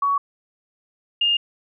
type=tone pair in turn; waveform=sine; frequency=1124 / 2825 Hz; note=C#6 / F7; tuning=+24 / +19 cents; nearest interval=octave + major third; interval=1595 cents; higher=second; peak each=-17 / -16 dBFS; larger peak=second; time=0.02-0.18 / 1.21-1.37 s; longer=neither; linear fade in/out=5 ms; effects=none